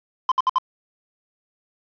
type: tone bursts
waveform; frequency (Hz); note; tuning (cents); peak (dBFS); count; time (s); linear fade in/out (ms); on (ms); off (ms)
triangle; 1033; C6; -22; -13; 4; 0.29-0.584; 2; 27; 62
effects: resampled to 11025 Hz + 7-bit